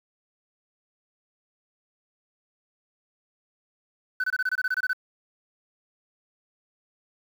sine tone bursts, 1510 Hz, F#6, 35 cents sharp, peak -20 dBFS, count 12, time 4.2-4.932 s, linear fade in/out 5 ms, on 39 ms, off 24 ms, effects tanh soft clip ceiling -21 dBFS + 8-bit

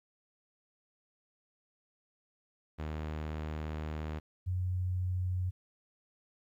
sawtooth / sine tone pair in turn, 77.2 / 91.36 Hz, D#2 / F#2, -13 / -21 cents, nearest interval minor third, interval 292 cents, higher second, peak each -32 / -30 dBFS, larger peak second, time 2.78-4.2 / 4.46-5.51 s, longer first, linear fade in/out 20 ms, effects low-pass 3000 Hz 12 dB/octave + 12-bit

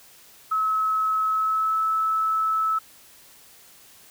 sine tone with pitch glide, 1290 to 1305 Hz, E6 to E6, -38 to -18 cents, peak -20 dBFS, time 0.51-2.79 s, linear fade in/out 10 ms, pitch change +20 cents, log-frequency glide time 1.31-1.8 s, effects white hiss -51 dBFS RMS until 4.1 s

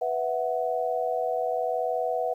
sine chord, B suspended fourth, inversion none, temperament equal, 493.9 / 659.3 / 740 Hz, B4 / E5 / F#5, 0 / 0 / 0 cents, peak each -29 dBFS, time 0.01-2.34 s, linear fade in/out 10 ms, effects 10-bit

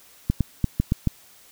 clicks, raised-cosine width 5 ms, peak -7 dBFS, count 6, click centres 0.3 / 0.407 / 0.643 / 0.8 / 0.921 / 1.073 s, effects white hiss -52 dBFS RMS until 1.51 s

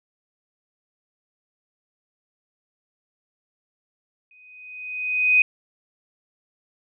sine tone with exponential growth, 2500 Hz, D#7, 8 cents sharp, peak -11 dBFS, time 4.31-5.42 s, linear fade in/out 2 ms, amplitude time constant 240 ms, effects none

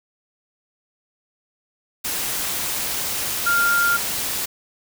sine tone in noise, 1396.9 Hz, F6, in tune, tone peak -16 dBFS, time 3.46-3.97 s, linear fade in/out 10 ms, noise white, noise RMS -25 dBFS, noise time 2.04-4.46 s, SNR +6 dB, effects none

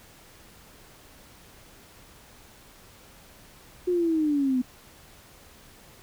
sine linear sweep, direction down, 363.7 to 246.9 Hz, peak -21 dBFS, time 3.87-4.62 s, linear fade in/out 10 ms, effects pink hiss -52 dBFS RMS until 6.02 s

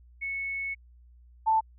sine tone pair in turn, 2205 / 883.4 Hz, C#7 / A5, -10 / +7 cents, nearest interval octave + major third, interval 1583 cents, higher first, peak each -30 / -20 dBFS, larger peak second, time 0.21-0.75 / 1.46-1.61 s, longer first, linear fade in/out 20 ms, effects added 60 Hz sine -52 dBFS peak until 1.78 s

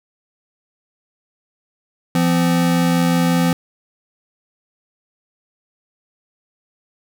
square tone pair together, 171.59 / 257.1 Hz, F3 / C4, -30 / -30 cents, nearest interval perfect fifth, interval 700 cents, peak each -16 / -19 dBFS, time 2.15-3.53 s, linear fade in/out 2 ms, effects none

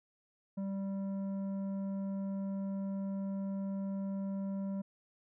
sine tone with tanh clipping, 195.4 Hz, G3, 5 cents flat, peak -36 dBFS, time 0.57-4.82 s, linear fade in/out 10 ms, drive 9 dB, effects none

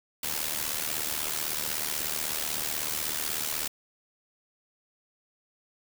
white noise with amplitude modulation, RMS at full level -28 dBFS, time 0.23-3.68 s, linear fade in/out 5 ms, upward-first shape sine, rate 76.2 Hz, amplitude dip 75%, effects none

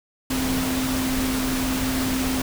sine tone in noise, 260 Hz, C4, 11 cents flat, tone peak -23 dBFS, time 0.3-2.42 s, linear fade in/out 5 ms, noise pink, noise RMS -27 dBFS, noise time 0.3-2.42 s, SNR +1 dB, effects none

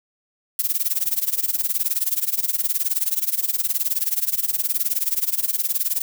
violet noise with tremolo, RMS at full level -19 dBFS, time 0.59-6.02 s, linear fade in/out 2 ms, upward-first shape sine, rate 19 Hz, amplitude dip 90%, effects none

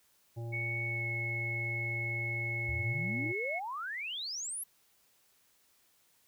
harmonic tone, 116.54 Hz, A#2, in tune, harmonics 1 / 3 / 5 / 7, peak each -37 / -47 / -51 / -54 dBFS, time 0.36-3.33 s, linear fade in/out 20 ms
sine tone with pitch glide, 2218 to 2189 Hz, C#7 to C#7, 0 to -22 cents, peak -34 dBFS, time 0.52-3.6 s, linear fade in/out 20 ms, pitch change -22 cents, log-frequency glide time 0.85-1.07 s
sine exponential sweep, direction up, 67.2 to 11740 Hz, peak -36 dBFS, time 2.68-4.64 s, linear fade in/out 10 ms
effects white hiss -69 dBFS RMS until 6.27 s

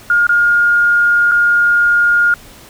sine tone with dropouts, 1420 Hz, F6, 28 cents sharp, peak -8 dBFS, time 0.1-2.34 s, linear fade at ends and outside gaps 2 ms, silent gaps 0.268-0.292 / 1.314-1.318 s, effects pink hiss -39 dBFS RMS until 2.69 s

